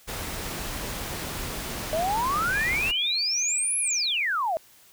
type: noise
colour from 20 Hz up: pink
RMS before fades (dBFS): -33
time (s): 0.07-2.92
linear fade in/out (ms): 20
type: exponential two-way sweep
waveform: sine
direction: up then down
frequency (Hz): 613 to 11190 to 613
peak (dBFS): -23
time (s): 1.93-4.57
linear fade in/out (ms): 0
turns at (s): 3.79
type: tone with tremolo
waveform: sine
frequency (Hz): 2408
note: D7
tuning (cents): +43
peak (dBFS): -32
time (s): 2.51-4.26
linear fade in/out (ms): 50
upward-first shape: sine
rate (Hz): 2.3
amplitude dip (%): 50
effects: white hiss -55 dBFS RMS until 4.92 s